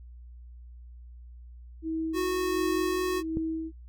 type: tone with tremolo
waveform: sine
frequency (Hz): 321.8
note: E4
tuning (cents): -42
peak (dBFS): -27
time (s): 1.82-3.72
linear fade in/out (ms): 50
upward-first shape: sine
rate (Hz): 1.4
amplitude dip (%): 65
type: tone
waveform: square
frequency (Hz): 366.6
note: F#4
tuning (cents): -16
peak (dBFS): -27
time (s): 2.13-3.23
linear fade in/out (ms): 50
type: click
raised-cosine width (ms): 3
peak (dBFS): -19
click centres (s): 3.371
effects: noise-tail reverb RT60 0.1 s tail -20 dB re dry + added 60 Hz sine -44 dBFS peak until 3.88 s